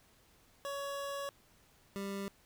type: tone pair in turn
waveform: 25% pulse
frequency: 560 / 197.99 Hz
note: C#5 / G3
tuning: +18 / +18 cents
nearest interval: octave + tritone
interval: 1800 cents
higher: first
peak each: -34 / -34 dBFS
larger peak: neither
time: 0.65-1.29 / 1.96-2.28 s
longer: first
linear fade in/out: 0 ms
effects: pink hiss -66 dBFS RMS until 2.45 s